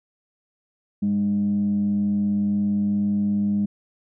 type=tone with frequency modulation; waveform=sine; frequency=203.8 Hz; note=G#3; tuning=32 cents flat; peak=-18 dBFS; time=1.02-3.66 s; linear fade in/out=10 ms; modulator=102 Hz; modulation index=0.28; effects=tanh soft clip ceiling -14 dBFS